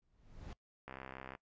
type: noise with exponential growth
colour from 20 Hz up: brown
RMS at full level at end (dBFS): -41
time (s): 0.02-0.53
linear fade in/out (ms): 2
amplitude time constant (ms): 110
type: click train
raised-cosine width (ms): 0.5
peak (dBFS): -31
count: 32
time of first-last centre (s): 0.88-1.351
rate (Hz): 65.8
effects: noise-tail reverb RT60 0.1 s tail -21 dB re dry + resampled to 16000 Hz